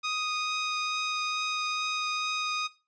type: tone with vibrato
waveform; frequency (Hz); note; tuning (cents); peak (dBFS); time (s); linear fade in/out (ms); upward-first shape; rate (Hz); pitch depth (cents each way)
15% pulse; 1244.5; D#6; 0; -22; 0.03-2.68; 20; triangle; 2.3; 8
effects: noise-tail reverb RT60 0.3 s tail -18 dB re dry + resampled to 16000 Hz